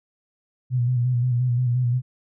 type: tone with vibrato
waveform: sine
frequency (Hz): 123.47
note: B2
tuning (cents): 0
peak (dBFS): -18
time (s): 0.7-2.02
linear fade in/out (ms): 50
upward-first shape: square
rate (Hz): 5.7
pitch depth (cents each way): 42
effects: none